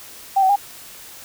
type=tone with pitch steps; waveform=sine; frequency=782 / 758 / 808 Hz; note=G5 / F#5 / G#5; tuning=-4 / +42 / -48 cents; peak=-12 dBFS; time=0.36-0.561 s; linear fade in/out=10 ms; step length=67 ms; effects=white hiss -40 dBFS RMS until 1.24 s